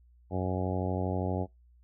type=harmonic tone; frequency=92.5 Hz; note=F#2; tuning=in tune; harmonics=1 / 2 / 3 / 4 / 5 / 6 / 7 / 8 / 9; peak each=-32 / -35 / -37 / -38 / -39 / -40 / -40 / -41 / -42 dBFS; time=0.3-1.47 s; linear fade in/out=50 ms; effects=noise-tail reverb RT60 0.2 s tail -26 dB re dry + added 60 Hz sine -57 dBFS peak until 1.83 s